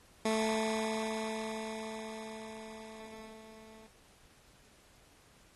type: tone with level ramp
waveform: 15% pulse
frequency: 220 Hz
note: A3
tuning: in tune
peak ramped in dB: -22 to -47 dBFS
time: 0.25-3.87 s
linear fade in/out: 5 ms
effects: pink hiss -62 dBFS RMS until 5.55 s + AAC 32 kbps